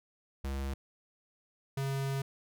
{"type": "tone pair in turn", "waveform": "square", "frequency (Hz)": [68.1, 136.49], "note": ["C#2", "C#3"], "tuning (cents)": [-30, -26], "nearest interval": "octave", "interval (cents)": 1204, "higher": "second", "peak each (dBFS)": [-34, -32], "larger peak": "second", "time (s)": [[0.44, 0.74], [1.77, 2.22]], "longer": "second", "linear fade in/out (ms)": 5, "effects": []}